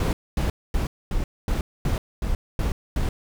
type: noise bursts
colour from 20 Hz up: brown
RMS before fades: -23 dBFS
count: 9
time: 0-3.09 s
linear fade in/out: 2 ms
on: 130 ms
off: 240 ms
effects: none